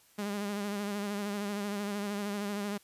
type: tone with vibrato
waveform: sawtooth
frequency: 203.8 Hz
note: G#3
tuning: 32 cents flat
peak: -29 dBFS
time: 0.18-2.78 s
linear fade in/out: 10 ms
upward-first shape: sine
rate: 13 Hz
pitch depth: 41 cents each way
effects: white hiss -63 dBFS RMS until 2.83 s + resampled to 32000 Hz